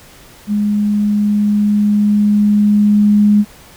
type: tone with level ramp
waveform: sine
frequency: 207.6 Hz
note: G#3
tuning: in tune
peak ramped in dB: -12 to -6 dBFS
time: 0.47-3.45 s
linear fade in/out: 50 ms
effects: pink hiss -41 dBFS RMS until 3.76 s